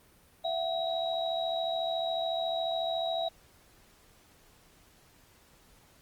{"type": "tone cluster", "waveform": "sine", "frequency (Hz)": [668, 742, 3835], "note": ["E5", "F#5", "A#7"], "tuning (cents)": [23, 5, 48], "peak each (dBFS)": [-31, -35, -36], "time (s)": [0.44, 3.29], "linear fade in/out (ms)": 10, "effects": ["pink hiss -61 dBFS RMS until 6.01 s", "Opus 32 kbps"]}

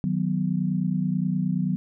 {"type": "chord", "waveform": "sine", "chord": "B major", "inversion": "first", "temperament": "equal", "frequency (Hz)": [155.56, 185, 246.9], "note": ["D#3", "F#3", "B3"], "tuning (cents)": [0, 0, 0], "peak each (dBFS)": [-27, -24, -30], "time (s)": [0.04, 1.76], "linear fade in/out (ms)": 0, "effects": []}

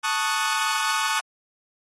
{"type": "chord", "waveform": "sawtooth", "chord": "D# half-diminished seventh", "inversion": "second", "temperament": "equal", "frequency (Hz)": [880, 1108.7, 1244.5, 1480], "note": ["A5", "C#6", "D#6", "F#6"], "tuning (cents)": [0, 0, 0, 0], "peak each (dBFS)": -24, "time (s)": [0.03, 1.21], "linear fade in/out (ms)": 20, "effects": ["low-pass 12000 Hz 12 dB/octave", "AAC 32 kbps"]}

